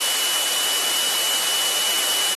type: tone in noise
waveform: sine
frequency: 2960 Hz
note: F#7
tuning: in tune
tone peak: -25 dBFS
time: 0-2.35 s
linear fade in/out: 20 ms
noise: white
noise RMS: -22 dBFS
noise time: 0-2.35 s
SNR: -6 dB
effects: high-pass 400 Hz 12 dB/octave + AAC 32 kbps